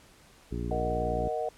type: harmonic tone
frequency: 59 Hz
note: A#1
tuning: 22 cents sharp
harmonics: 1 / 2 / 3 / 4 / 5 / 6 / 7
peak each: -34 / -37 / -39 / -40 / -41 / -42 / -42 dBFS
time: 0.51-1.29 s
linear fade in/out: 10 ms
type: chord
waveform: sine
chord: D# minor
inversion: second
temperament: equal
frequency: 466.2 / 622.3 / 740 Hz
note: A#4 / D#5 / F#5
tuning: 0 / 0 / 0 cents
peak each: -33 dBFS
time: 0.71-1.49 s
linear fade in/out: 2 ms
effects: pink hiss -57 dBFS RMS until 1.57 s + low-pass 11000 Hz 12 dB/octave